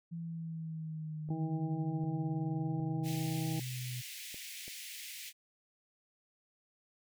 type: exponential sweep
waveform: sine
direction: down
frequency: 168.1 to 123.8 Hz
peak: -38 dBFS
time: 0.11-4.02 s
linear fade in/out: 20 ms
type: clicks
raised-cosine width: 2 ms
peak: -38 dBFS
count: 5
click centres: 1.289 / 2.04 / 2.8 / 4.344 / 4.68 s
type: harmonic tone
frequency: 160 Hz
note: D#3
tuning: 49 cents sharp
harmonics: 1 / 2 / 3 / 4 / 5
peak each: -35 / -39 / -51 / -54 / -47 dBFS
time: 1.3-3.6 s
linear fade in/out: 5 ms
type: high-pass noise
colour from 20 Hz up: pink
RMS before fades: -46 dBFS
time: 3.03-5.33 s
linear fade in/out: 50 ms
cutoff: 2000 Hz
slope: 48 dB/octave
effects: none